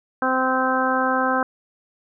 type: harmonic tone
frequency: 259.3 Hz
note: C4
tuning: 15 cents flat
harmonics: 1 / 2 / 3 / 4 / 5 / 6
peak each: -25 / -25 / -25 / -25 / -25 / -25 dBFS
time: 0.22-1.43 s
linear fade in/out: 2 ms
effects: none